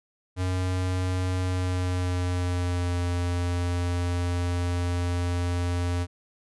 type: tone with pitch glide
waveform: square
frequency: 91.9 to 87.95 Hz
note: F#2 to F2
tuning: -11 to +13 cents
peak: -25 dBFS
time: 0.36-6.07 s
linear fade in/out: 50 ms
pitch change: -76 cents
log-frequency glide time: 1.4-3 s
effects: resampled to 24000 Hz